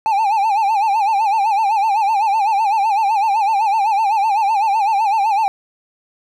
triangle tone with vibrato, 840 Hz, G#5, 19 cents sharp, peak -11 dBFS, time 0.06-5.48 s, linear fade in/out 0 ms, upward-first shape sine, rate 7.9 Hz, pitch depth 130 cents each way, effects none

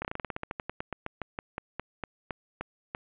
slowing click train, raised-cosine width 0.5 ms, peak -18 dBFS, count 24, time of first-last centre 0.02-2.949 s, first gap 28 ms, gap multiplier 1.12, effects resampled to 8000 Hz + 8-bit

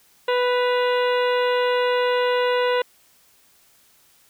harmonic tone with a mistuned harmonic, 494.3 Hz, B4, 1 cent sharp, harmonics 1 / 2 / 3 / 4 / 5 / 6 / 7 / 8, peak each -19 / -25 / -29 / -31 / -37 / -33 / -36 / -39 dBFS, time 0.28-2.82 s, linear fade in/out 5 ms, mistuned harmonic 6, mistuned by -76 cents, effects white hiss -57 dBFS RMS until 4.29 s

